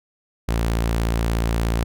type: tone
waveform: sawtooth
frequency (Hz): 56.8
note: A#1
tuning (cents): -44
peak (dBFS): -15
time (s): 0.48-1.84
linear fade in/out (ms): 10
effects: none